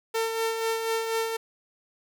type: tone with tremolo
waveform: sawtooth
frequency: 451.1 Hz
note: A4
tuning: 43 cents sharp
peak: -20 dBFS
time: 0.14-1.37 s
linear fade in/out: 10 ms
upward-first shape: sine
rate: 4.1 Hz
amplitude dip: 45%
effects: none